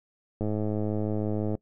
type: click train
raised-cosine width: 2 ms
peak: -17 dBFS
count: 122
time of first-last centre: 0.41-1.552 s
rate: 106 Hz
effects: noise-tail reverb RT60 0.1 s tail -22 dB re dry